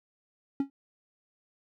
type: tone with exponential decay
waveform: triangle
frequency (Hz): 275.9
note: C#4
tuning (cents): -8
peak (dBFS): -19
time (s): 0.6-0.7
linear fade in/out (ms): 2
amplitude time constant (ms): 21
effects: none